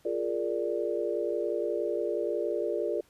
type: chord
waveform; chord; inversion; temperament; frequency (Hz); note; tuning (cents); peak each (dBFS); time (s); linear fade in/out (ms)
sine; Bb dominant seventh; second; equal; 349.2 / 415.3 / 466.2 / 587.3; F4 / Ab4 / Bb4 / D5; 0 / 0 / 0 / 0; -33; 0.05-3.01; 5
effects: pink hiss -64 dBFS RMS until 3.09 s + resampled to 32000 Hz